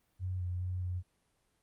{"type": "tone with pitch steps", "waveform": "sine", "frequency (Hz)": [92.1, 89.6, 91.1, 90.3], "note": ["F#2", "F2", "F#2", "F#2"], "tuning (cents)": [-7, 45, -26, -42], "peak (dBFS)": -33, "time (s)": [0.19, 1.03], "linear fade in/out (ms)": 50, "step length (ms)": 210, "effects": ["pink hiss -75 dBFS RMS until 1.62 s", "Opus 32 kbps"]}